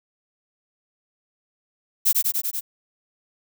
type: noise with echo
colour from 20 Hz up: violet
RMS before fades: -17 dBFS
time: 2.05-2.13 s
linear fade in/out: 20 ms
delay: 96 ms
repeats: 5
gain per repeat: -2 dB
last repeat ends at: 2.61 s
effects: none